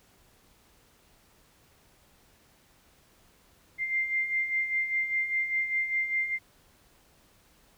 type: beating tone pair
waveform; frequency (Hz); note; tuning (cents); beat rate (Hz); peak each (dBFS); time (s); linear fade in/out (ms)
sine; 2093 / 2098; C7 / C7; 0 / +4; 5; -34 / -27; 3.78-6.39; 50
effects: pink hiss -62 dBFS RMS until 7.77 s